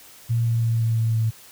sine tone with pitch steps, 116.54 / 115.6 / 114.67 / 113.75 / 112.83 / 111.92 Hz, A#2 / A#2 / A#2 / A#2 / A2 / A2, 0 / -14 / -28 / -42 / +44 / +30 cents, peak -18 dBFS, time 0.29-1.31 s, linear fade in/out 20 ms, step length 170 ms, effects white hiss -47 dBFS RMS until 1.51 s

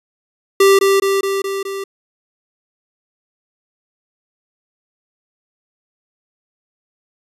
square tone with echo, 392 Hz, G4, in tune, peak -8 dBFS, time 0.6-0.79 s, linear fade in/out 5 ms, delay 210 ms, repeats 5, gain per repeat -3 dB, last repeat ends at 1.84 s, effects resampled to 32000 Hz

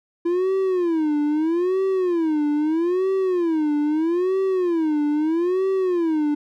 triangle tone with vibrato, 336.4 Hz, E4, 35 cents sharp, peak -16 dBFS, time 0.25-6.35 s, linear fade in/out 10 ms, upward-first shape sine, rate 0.78 Hz, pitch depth 230 cents each way, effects none

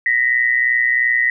sine tone pair together, 1864.7 / 1987.6 Hz, A#6 / B6, 0 / +11 cents, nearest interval minor second, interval 111 cents, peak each -16 dBFS, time 0.06-1.3 s, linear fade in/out 2 ms, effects none

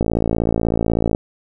click train, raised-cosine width 2 ms, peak -4 dBFS, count 65, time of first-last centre 0.01-1.149 s, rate 56.2 Hz, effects none

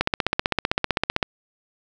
click train, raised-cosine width 0.3 ms, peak -3 dBFS, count 20, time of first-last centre 0.01-1.228 s, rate 15.6 Hz, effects none

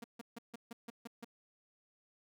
sawtooth tone bursts, 233.1 Hz, A#3, in tune, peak -40 dBFS, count 8, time 0.02-1.246 s, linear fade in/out 5 ms, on 22 ms, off 150 ms, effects none

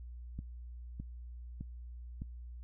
click train, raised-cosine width 5 ms, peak -29 dBFS, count 4, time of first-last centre 0.39-2.219 s, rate 1.64 Hz, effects noise-tail reverb RT60 0.1 s tail -22 dB re dry + added 60 Hz sine -44 dBFS peak until 2.63 s

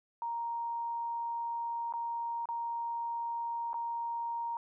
sine tone with dropouts, 934 Hz, A#5, 3 cents sharp, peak -33 dBFS, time 0.22-4.57 s, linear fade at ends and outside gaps 1 ms, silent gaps 1.925-1.937 / 2.456-2.488 / 3.732-3.742 s, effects none

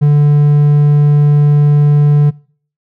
triangle tone, 146.6 Hz, D3, 3 cents flat, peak -3 dBFS, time 0.01-2.31 s, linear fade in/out 20 ms, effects noise-tail reverb RT60 0.5 s tail -24 dB re dry

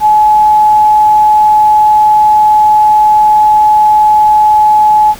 sine tone, 851 Hz, G#5, 42 cents sharp, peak -3 dBFS, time 0-5.15 s, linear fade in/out 50 ms, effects pink hiss -31 dBFS RMS until 5.19 s

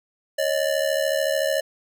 square ring-modulated tone, 589 Hz, D5, 5 cents sharp, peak -18 dBFS, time 0.38-1.61 s, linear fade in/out 10 ms, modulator 36.8 Hz, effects none

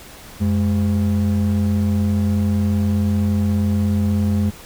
triangle ring-modulated tone, 150 Hz, D3, 37 cents sharp, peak -10 dBFS, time 0.4-4.51 s, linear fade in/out 20 ms, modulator 58.3 Hz, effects pink hiss -40 dBFS RMS until 4.65 s

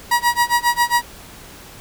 30% pulse tone with tremolo, 958 Hz, A#5, 47 cents sharp, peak -9 dBFS, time 0.11-1.02 s, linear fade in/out 5 ms, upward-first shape sine, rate 7.4 Hz, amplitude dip 95%, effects pink hiss -40 dBFS RMS until 1.8 s

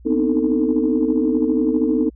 sine tone cluster, 243.9 / 259.1 / 299.9 / 312.2 / 446.4 Hz, B3 / C4 / D4 / D#4 / A4, -21 / -17 / +36 / +6 / +25 cents, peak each -23 / -20 / -24 / -19 / -22 dBFS, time 0.05-2.1 s, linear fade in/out 20 ms, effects tanh soft clip ceiling -6 dBFS + added 60 Hz sine -41 dBFS peak until 2.15 s

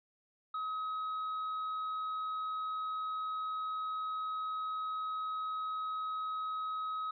triangle tone, 1272 Hz, D#6, 38 cents sharp, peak -33 dBFS, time 0.54-7.11 s, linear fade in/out 5 ms, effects resampled to 11025 Hz

